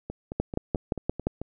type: two click trains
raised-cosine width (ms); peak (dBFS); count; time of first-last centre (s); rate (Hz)
2; -11 / -20; 6 / 7; 0.4-1.27 / 0.1-1.416; 5.75 / 4.56
effects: none